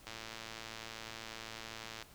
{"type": "click train", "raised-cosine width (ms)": 0.2, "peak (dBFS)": -27, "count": 220, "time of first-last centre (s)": [0.07, 2.025], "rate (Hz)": 112, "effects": ["pink hiss -59 dBFS RMS until 2.14 s"]}